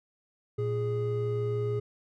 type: tone pair together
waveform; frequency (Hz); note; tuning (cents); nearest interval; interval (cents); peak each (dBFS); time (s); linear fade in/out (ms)
triangle; 116.2 / 414.9; A#2 / G#4; -5 / -2; octave + minor seventh; 2203; -28; 0.58-1.8; 10
effects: none